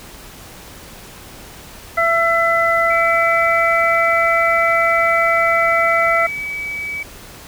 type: harmonic tone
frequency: 670 Hz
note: E5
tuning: 28 cents sharp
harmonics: 1 / 2 / 3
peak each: -17 / -17 / -17 dBFS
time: 1.97-6.27 s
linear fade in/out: 10 ms
type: tone with pitch glide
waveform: sine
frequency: 2299 to 2284 Hz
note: D7 to D7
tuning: -37 to -49 cents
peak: -22 dBFS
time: 2.9-7.03 s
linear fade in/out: 5 ms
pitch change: -12 cents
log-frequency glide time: 4.57-6.26 s
effects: pink hiss -38 dBFS RMS until 7.47 s